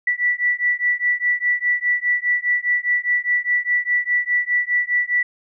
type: beating tone pair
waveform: sine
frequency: 1958 / 1962.9 Hz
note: B6 / B6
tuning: -15 / -11 cents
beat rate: 4.9 Hz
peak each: -20 dBFS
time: 0.07-5.23 s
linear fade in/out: 5 ms
effects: none